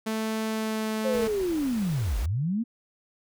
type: tone with pitch glide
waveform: sawtooth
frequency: 220 to 218 Hz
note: A3 to A3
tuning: 0 to -16 cents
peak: -23 dBFS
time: 0.06-1.28 s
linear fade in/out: 10 ms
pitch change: -16 cents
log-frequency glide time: 0.46-0.91 s
type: linear two-way sweep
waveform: sine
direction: down then up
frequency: 542 to 42.74 to 241.8 Hz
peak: -24 dBFS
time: 1.04-2.64 s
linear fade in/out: 20 ms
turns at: 2.18 s
type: noise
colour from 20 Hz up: pink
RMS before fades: -41 dBFS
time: 1.13-2.26 s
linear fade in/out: 5 ms
effects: none